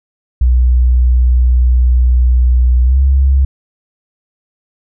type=tone with pitch glide; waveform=sine; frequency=61.74 to 67.33 Hz; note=B1 to C#2; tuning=0 to -50 cents; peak=-6 dBFS; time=0.41-3.45 s; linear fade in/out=5 ms; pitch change=+150 cents; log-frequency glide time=2.84-2.99 s; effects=none